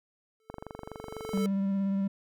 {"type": "tone with exponential growth", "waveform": "square", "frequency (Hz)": 440, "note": "A4", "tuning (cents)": 0, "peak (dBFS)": -31, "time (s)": [0.4, 1.46], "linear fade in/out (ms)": 1, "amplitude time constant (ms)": 230}
{"type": "click train", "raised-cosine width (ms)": 1, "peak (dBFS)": -24, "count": 22, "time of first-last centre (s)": [0.5, 1.375], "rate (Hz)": 24}
{"type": "tone with vibrato", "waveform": "triangle", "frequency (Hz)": 196, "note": "G3", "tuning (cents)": 0, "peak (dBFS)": -24, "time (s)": [1.33, 2.08], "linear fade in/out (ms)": 10, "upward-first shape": "sine", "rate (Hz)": 17, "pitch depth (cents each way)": 17}
{"effects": []}